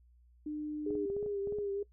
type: tone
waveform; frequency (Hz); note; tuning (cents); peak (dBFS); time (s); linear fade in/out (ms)
sine; 301.3; D4; +44; -35; 0.46-1.06; 5
type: tone with vibrato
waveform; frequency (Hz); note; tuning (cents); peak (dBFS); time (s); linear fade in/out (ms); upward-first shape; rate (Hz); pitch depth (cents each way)
sine; 405.9; G#4; -40; -33; 0.86-1.83; 5; triangle; 3.2; 53
type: clicks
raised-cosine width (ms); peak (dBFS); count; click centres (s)
2; -33; 9; 0.906 / 0.953 / 1.101 / 1.166 / 1.228 / 1.262 / 1.473 / 1.524 / 1.586
effects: noise-tail reverb RT60 0.1 s tail -21 dB re dry + added 60 Hz sine -60 dBFS peak until 1.92 s